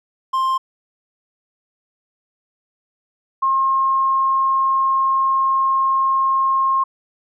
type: tone pair in turn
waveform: triangle / sine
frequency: 1054 / 1070.6 Hz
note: C6 / C6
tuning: +12 / +39 cents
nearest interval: unison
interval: 27 cents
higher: second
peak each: -14 dBFS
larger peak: neither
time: 0.33-0.58 / 3.42-6.84 s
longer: second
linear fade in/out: 10 ms
effects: none